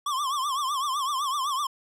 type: tone with vibrato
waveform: square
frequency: 1108.7 Hz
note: C#6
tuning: in tune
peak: -26 dBFS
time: 0.06-1.67 s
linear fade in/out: 5 ms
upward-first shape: triangle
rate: 7.9 Hz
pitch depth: 160 cents each way
effects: low-pass 12000 Hz 12 dB/octave